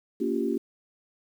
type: chord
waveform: sine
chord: G half-diminished seventh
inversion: first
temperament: equal with one note detuned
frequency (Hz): 233.1 / 282 / 349.2 / 392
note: Bb3 / Db4 / F4 / G4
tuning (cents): 0 / +30 / 0 / 0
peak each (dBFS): -30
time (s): 0.2-0.58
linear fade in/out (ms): 10
effects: 9-bit